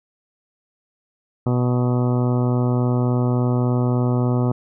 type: harmonic tone with a mistuned harmonic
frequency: 123.47 Hz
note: B2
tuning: in tune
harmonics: 1 / 2 / 3 / 4 / 5 / 6 / 7 / 8 / 9 / 10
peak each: -18 / -22 / -27 / -30 / -32 / -35 / -36 / -39 / -38 / -38 dBFS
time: 1.46-4.52 s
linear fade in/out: 5 ms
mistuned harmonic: 10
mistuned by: +26 cents
effects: none